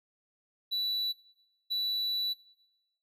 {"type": "tone pair in turn", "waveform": "triangle", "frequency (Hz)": [3951, 3951], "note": ["B7", "B7"], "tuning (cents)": [0, 0], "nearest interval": "unison", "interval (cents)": 0, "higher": "neither", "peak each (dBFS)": -27, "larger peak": "neither", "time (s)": [[0.71, 1.13], [1.7, 2.34]], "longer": "second", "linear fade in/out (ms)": 20, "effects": ["noise-tail reverb RT60 0.9 s tail -20 dB re dry"]}